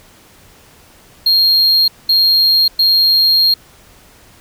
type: tone bursts at uneven times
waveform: triangle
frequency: 4233 Hz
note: C8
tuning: 19 cents sharp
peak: -7 dBFS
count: 3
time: 1.26-1.88 / 2.09-2.68 / 2.79-3.54 s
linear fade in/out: 5 ms
effects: pink hiss -45 dBFS RMS until 4.4 s